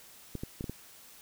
clicks, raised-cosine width 3 ms, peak -23 dBFS, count 5, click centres 0.353 / 0.435 / 0.609 / 0.642 / 0.696 s, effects white hiss -54 dBFS RMS until 1.21 s

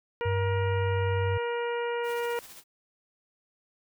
harmonic tone, 474.2 Hz, A#4, 30 cents sharp, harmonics 1 / 2 / 3 / 4 / 5 / 6, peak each -29 / -35 / -39 / -41 / -43 / -45 dBFS, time 0.21-2.39 s, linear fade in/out 0 ms
sine tone with pitch glide, 98 to 96.59 Hz, G2 to G2, 0 to -25 cents, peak -26 dBFS, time 0.25-1.38 s, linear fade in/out 10 ms, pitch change -25 cents, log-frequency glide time 0.54-1.15 s
white noise with tremolo, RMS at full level -46 dBFS, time 2.03-2.64 s, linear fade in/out 50 ms, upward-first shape sine, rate 15 Hz, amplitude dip 45%
effects none

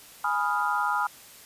sine chord, F half-diminished seventh, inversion first, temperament equal, 830.6 / 987.8 / 1244.5 / 1396.9 Hz, Ab5 / Cb6 / Eb6 / F6, 0 / 0 / 0 / 0 cents, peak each -29 dBFS, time 0.24-1.07 s, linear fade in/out 5 ms, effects white hiss -49 dBFS RMS until 1.45 s + resampled to 32000 Hz

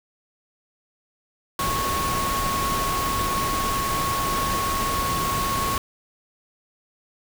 sine tone in noise, 1100 Hz, C#6, 14 cents flat, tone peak -24 dBFS, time 1.59-5.78 s, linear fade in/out 2 ms, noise pink, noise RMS -27 dBFS, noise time 1.59-5.78 s, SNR 0 dB, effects none

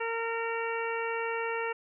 harmonic tone, 458.5 Hz, A#4, 29 cents flat, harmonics 1 / 2 / 3 / 4 / 5 / 6, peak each -33 / -36 / -38 / -39 / -40 / -41 dBFS, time 0-1.73 s, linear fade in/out 10 ms, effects none

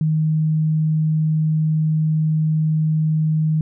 sine tone, 156.3 Hz, D#3, 8 cents sharp, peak -15 dBFS, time 0.01-3.61 s, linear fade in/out 2 ms, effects none

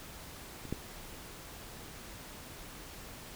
clicks, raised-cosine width 3 ms, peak -30 / -20 dBFS, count 2, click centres 0.653 / 0.726 s, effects pink hiss -48 dBFS RMS until 3.35 s

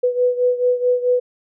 sine beating tone pair, 493.9 / 498.5 Hz, B4 / B4, 0 / +16 cents, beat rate 4.6 Hz, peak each -16 / -20 dBFS, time 0.03-1.2 s, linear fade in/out 10 ms, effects none

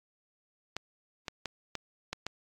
clicks, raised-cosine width 0.2 ms, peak -17 dBFS, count 6, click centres 0.766 / 1.282 / 1.457 / 1.753 / 2.13 / 2.266 s, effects AAC 64 kbps

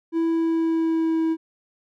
triangle tone with pitch glide, 329.6 to 323.6 Hz, E4 to E4, 0 to -32 cents, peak -17 dBFS, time 0.12-1.37 s, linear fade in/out 50 ms, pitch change -32 cents, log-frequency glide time 0.27-1.23 s, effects none

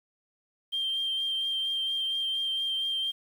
sine tone with vibrato, 3168 Hz, G7, 18 cents sharp, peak -26 dBFS, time 0.72-3.12 s, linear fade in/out 20 ms, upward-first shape triangle, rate 4.3 Hz, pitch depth 17 cents each way, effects tanh soft clip ceiling -23 dBFS + 9-bit

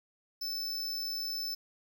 square tone, 5274 Hz, E8, in tune, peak -34 dBFS, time 0.41-1.55 s, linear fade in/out 10 ms, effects 10-bit

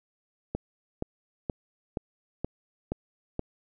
click train, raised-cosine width 2 ms, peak -16 dBFS, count 7, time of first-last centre 0.55-3.394 s, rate 2.11 Hz, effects none

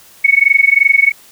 sine tone with amplitude modulation, 2217 Hz, C#7, in tune, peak -3 dBFS, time 0.24-1.12 s, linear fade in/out 10 ms, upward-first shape sine, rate 22.9 Hz, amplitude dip 95%, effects white hiss -43 dBFS RMS until 1.31 s

